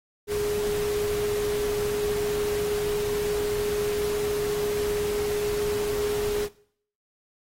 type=tone in noise; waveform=sine; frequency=415.3 Hz; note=G#4; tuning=in tune; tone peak=-24 dBFS; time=0.27-6.49 s; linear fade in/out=50 ms; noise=pink; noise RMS=-35 dBFS; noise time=0.27-6.49 s; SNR=+8 dB; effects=noise-tail reverb RT60 0.6 s tail -20 dB re dry + AAC 48 kbps